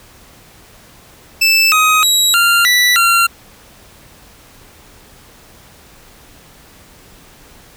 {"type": "tone with pitch steps", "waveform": "25% pulse", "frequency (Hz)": [2640, 1257, 3871, 1391, 1965, 1376], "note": ["E7", "D#6", "B7", "F6", "B6", "F6"], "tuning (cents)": [2, 17, -35, -7, -9, -26], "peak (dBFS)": -5, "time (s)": [1.41, 3.27], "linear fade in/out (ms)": 10, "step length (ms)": 310, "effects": ["pink hiss -43 dBFS RMS until 7.76 s"]}